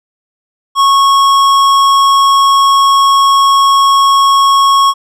sine tone with tanh clipping, 1100 Hz, C#6, 14 cents flat, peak -7 dBFS, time 0.75-4.94 s, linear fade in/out 50 ms, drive 15 dB, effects none

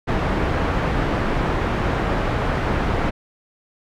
pink low-pass noise, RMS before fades -21 dBFS, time 0.07-3.11 s, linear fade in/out 20 ms, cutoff 1700 Hz, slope 12 dB/octave, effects none

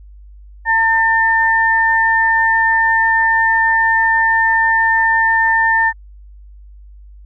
sine tone pair together, 904.2 / 1798 Hz, A5 / A6, +47 / +37 cents, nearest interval octave, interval 1190 cents, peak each -15 / -12 dBFS, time 0.65-5.93 s, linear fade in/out 50 ms, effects added 50 Hz sine -36 dBFS peak until 7.25 s

